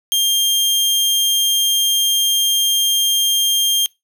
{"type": "tone", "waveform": "sawtooth", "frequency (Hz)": 3200, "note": "G7", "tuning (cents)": 35, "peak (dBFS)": -10, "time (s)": [0.12, 3.86], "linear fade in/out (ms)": 0, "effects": ["noise-tail reverb RT60 0.2 s tail -24 dB re dry"]}